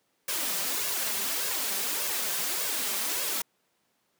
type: noise with flanger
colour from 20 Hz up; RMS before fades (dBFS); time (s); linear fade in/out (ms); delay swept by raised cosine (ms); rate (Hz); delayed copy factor
white; -30; 0.28-3.42; 5; 1.8 to 5.2; 1.7; +0.65
effects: pink hiss -72 dBFS RMS until 4.19 s + high-pass 200 Hz 12 dB/octave